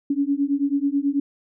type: beating tone pair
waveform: sine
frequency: 277.2 / 286.4 Hz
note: C#4 / D4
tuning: 0 / -43 cents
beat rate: 9.2 Hz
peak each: -22 dBFS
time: 0.1-1.2 s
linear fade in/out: 5 ms
effects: none